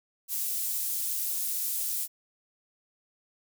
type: high-pass noise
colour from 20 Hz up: pink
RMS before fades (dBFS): -31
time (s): 0.28-2.08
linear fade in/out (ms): 50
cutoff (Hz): 11000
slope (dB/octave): 12
effects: none